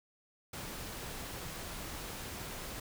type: noise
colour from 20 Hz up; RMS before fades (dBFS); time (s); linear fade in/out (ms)
pink; -43; 0.53-2.8; 5
effects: none